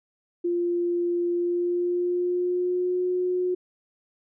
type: tone with pitch glide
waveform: sine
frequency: 348 to 362.6 Hz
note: F4 to F#4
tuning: -6 to -35 cents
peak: -22 dBFS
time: 0.44-3.55 s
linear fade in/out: 10 ms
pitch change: +71 cents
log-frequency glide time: 1.32-3.03 s
effects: none